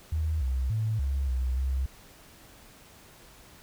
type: tone with pitch steps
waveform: sine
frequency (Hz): 78.5 / 64.7 / 109.7 / 68.3 / 63.6 / 65.9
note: D#2 / C2 / A2 / C#2 / C2 / C2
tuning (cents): +16 / -19 / -5 / -25 / -48 / +13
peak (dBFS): -25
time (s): 0.12-1.86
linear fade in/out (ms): 5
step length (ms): 290
effects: pink hiss -53 dBFS RMS until 3.62 s